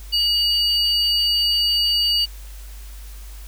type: tone pair together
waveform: triangle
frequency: 2900 / 4603 Hz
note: F#7 / D8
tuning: -35 / -36 cents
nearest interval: minor sixth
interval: 799 cents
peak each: -19 / -17 dBFS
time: 0.12-2.26 s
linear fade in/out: 20 ms
effects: added 50 Hz sine -34 dBFS peak until 3.47 s + white hiss -46 dBFS RMS until 3.47 s